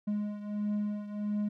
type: beating tone pair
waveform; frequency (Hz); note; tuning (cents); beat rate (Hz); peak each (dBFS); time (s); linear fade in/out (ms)
triangle; 207.7 / 209.2; G#3 / G#3; 0 / +13; 1.5; -30 / -35; 0.07-1.49; 10
effects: none